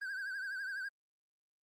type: tone with vibrato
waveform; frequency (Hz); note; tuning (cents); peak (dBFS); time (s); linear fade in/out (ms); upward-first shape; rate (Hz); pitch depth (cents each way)
triangle; 1568; G6; 0; -36; 0.01-0.89; 10; triangle; 12; 99
effects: Opus 24 kbps